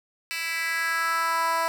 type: tone with high-pass filter sweep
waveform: 10% pulse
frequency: 330 Hz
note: E4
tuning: 2 cents sharp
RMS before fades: -26 dBFS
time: 0.31-1.68 s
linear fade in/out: 0 ms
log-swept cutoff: 2700 to 800 Hz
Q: 2.9
effects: none